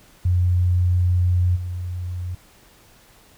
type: tone with level steps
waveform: sine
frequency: 89.4 Hz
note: F2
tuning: 41 cents sharp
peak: -15 / -25 dBFS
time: 0.25-2.35 s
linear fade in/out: 5 ms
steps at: 1.55 s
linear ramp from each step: 20 ms
effects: pink hiss -52 dBFS RMS until 3.37 s